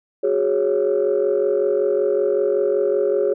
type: chord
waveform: sine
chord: F# suspended second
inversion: none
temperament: equal with one note detuned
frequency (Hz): 370 / 415.3 / 550.9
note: F#4 / G#4 / C#5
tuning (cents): 0 / 0 / -11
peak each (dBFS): -21 / -18 / -20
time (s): 0.23-3.34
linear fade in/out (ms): 10
effects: tanh soft clip ceiling -10 dBFS